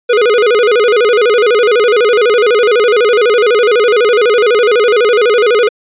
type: tone with vibrato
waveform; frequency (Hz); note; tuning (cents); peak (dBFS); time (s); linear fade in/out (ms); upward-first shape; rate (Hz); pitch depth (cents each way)
square; 451.6; A4; +45; -7; 0.09-5.69; 10; square; 12; 130
effects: resampled to 8000 Hz